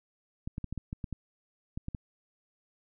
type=clicks; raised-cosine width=5 ms; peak=-23 dBFS; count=11; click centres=0.475 / 0.581 / 0.643 / 0.726 / 0.777 / 0.929 / 1.042 / 1.127 / 1.775 / 1.884 / 1.948 s; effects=none